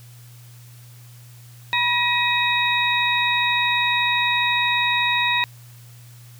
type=tone cluster; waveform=sine; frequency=974 / 1906 / 2519 / 3785 Hz; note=B5 / A#6 / D#7 / A#7; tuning=-24 / +38 / +21 / +26 cents; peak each=-23 dBFS; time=1.73-5.44 s; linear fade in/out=0 ms; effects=added 120 Hz sine -42 dBFS peak until 6.39 s + white hiss -51 dBFS RMS until 6.39 s